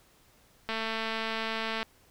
click train, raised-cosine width 0.3 ms, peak -17 dBFS, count 255, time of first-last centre 0.69-1.829 s, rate 223 Hz, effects pink hiss -62 dBFS RMS until 2.1 s

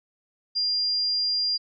sine tone, 4800 Hz, D8, 37 cents sharp, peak -22 dBFS, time 0.55-1.58 s, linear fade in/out 20 ms, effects none

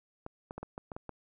clicks, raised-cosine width 1 ms, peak -26 dBFS, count 8, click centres 0.264 / 0.509 / 0.58 / 0.63 / 0.779 / 0.918 / 0.965 / 1.093 s, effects none

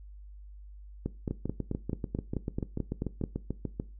two click trains, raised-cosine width 3 ms, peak -18 / -19 dBFS, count 11 / 18, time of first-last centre 1.06-3.239 / 1.31-3.799 s, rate 4.59 / 6.83 Hz, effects noise-tail reverb RT60 0.3 s tail -18 dB re dry + added 50 Hz sine -45 dBFS peak until 3.99 s

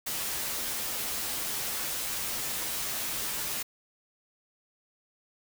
white noise with comb filter, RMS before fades -33 dBFS, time 0.06-3.63 s, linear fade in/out 10 ms, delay 11 ms, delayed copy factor -0.65, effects none

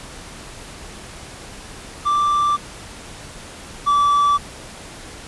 triangle tone pair in turn, 1174.7 / 1156.5 Hz, D6 / D6, 0 / -27 cents, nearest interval unison, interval 27 cents, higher first, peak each -13 / -11 dBFS, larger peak second, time 2.05-2.57 / 3.86-4.38 s, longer neither, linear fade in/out 20 ms, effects pink hiss -37 dBFS RMS until 5.27 s + resampled to 24000 Hz

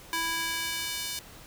square tone with high-pass filter sweep, 329.6 Hz, E4, in tune, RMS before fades -32 dBFS, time 0.13-1.19 s, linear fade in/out 0 ms, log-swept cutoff 1100 to 3800 Hz, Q 0.86, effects pink hiss -49 dBFS RMS until 1.46 s

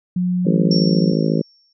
sine tone with pitch glide, 180 to 181.36 Hz, F#3 to F#3, -47 to -34 cents, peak -16 dBFS, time 0.16-1.13 s, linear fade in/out 5 ms, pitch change +13 cents, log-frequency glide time 0.49-0.84 s
harmonic tone, 54.1 Hz, A1, 29 cents flat, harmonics 3 / 4 / 5 / 6 / 7 / 8 / 9 / 10, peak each -19 / -21 / -23 / -25 / -26 / -27 / -28 / -29 dBFS, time 0.45-1.42 s, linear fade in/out 10 ms
sine tone with exponential decay, 5470 Hz, F8, 37 cents flat, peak -19 dBFS, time 0.71-1.73 s, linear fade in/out 5 ms, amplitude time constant 220 ms
effects none

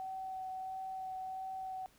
sine tone with vibrato, 757 Hz, F#5, 39 cents sharp, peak -39 dBFS, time 0-1.86 s, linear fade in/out 0 ms, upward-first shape sine, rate 1.5 Hz, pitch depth 10 cents each way, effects pink hiss -66 dBFS RMS until 1.98 s

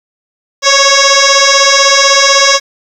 sine tone with frequency modulation, 2200 Hz, C#7, 14 cents flat, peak -4 dBFS, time 0.62-2.6 s, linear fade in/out 50 ms, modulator 552 Hz, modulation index 7.5, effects 7-bit

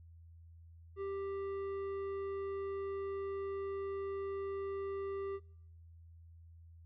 triangle tone with tanh clipping, 393.1 Hz, G4, 5 cents sharp, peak -39 dBFS, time 0.96-5.4 s, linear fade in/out 50 ms, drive 14 dB, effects noise-tail reverb RT60 0.8 s tail -26 dB re dry + added 83 Hz sine -54 dBFS peak until 6.85 s

